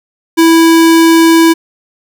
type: tone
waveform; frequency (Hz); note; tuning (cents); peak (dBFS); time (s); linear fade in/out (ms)
square; 328.9; E4; -4; -4; 0.37-1.54; 20
effects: none